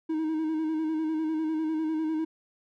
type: tone with vibrato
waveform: triangle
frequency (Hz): 315.5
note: D#4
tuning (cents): +24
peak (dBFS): -24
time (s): 0.09-2.25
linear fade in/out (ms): 10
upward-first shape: square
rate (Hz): 10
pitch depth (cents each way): 31
effects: none